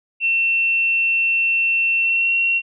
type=tone with pitch glide; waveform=sine; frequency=2700 to 2733 Hz; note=E7 to F7; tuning=+41 to -38 cents; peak=-15 dBFS; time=0.2-2.62 s; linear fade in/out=50 ms; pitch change=+21 cents; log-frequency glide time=1.99-2.32 s; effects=none